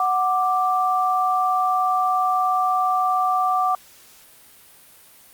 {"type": "tone pair together", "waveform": "sine", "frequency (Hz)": [740, 1176.9], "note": ["F#5", "D6"], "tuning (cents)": [0, 3], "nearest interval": "minor sixth", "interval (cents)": 803, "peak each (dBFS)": -20, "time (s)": [0, 3.75], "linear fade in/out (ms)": 2, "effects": ["white hiss -49 dBFS RMS until 5.33 s", "Opus 48 kbps"]}